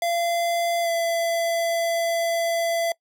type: tone with pitch glide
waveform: square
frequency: 684 to 673 Hz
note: F5 to E5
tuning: -36 to +36 cents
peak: -22 dBFS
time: 0.02-2.92 s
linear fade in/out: 2 ms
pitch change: -28 cents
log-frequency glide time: 0.82-0.89 s
effects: noise-tail reverb RT60 0.1 s tail -23 dB re dry